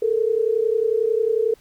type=tone pair together; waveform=sine; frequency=432.3 / 463.4 Hz; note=A4 / A#4; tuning=-31 / -10 cents; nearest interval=minor second; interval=121 cents; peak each=-20 / -20 dBFS; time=0.02-1.54 s; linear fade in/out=5 ms; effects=pink hiss -56 dBFS RMS until 1.6 s